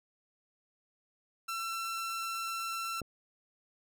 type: tone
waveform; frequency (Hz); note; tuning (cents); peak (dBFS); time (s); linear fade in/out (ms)
sawtooth; 1346; E6; +36; -31; 1.48-3.01; 10
type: click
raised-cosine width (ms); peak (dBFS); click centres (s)
2; -28; 3.017
effects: none